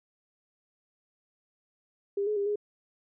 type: tone with pitch steps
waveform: sine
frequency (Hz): 401 / 423 / 402.1 / 415.1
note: G4 / G#4 / G4 / G#4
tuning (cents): +39 / +32 / +44 / -1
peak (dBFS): -26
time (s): 2.17-2.558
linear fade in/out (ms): 5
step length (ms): 97
effects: none